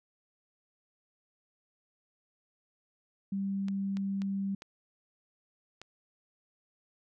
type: tone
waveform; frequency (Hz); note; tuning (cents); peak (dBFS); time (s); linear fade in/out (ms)
sine; 196.2; G3; +2; -30; 3.32-4.55; 5
type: clicks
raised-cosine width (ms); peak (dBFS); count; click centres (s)
0.2; -28; 5; 3.684 / 3.97 / 4.219 / 4.621 / 5.816
effects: none